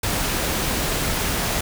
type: noise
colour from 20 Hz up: pink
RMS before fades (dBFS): -23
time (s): 0.03-1.61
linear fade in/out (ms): 5
effects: none